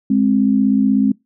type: tone pair together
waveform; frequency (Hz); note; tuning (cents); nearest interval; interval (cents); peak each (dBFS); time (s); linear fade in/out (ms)
sine; 207.7 / 264; G#3 / C4; 0 / +16; major third; 416; -14; 0.1-1.12; 5
effects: noise-tail reverb RT60 0.2 s tail -25 dB re dry